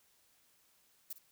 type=noise with echo; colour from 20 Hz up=violet; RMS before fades=-42 dBFS; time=1.1-1.13 s; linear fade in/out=5 ms; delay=55 ms; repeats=1; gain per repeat=-13 dB; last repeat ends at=1.185 s; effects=white hiss -70 dBFS RMS until 1.31 s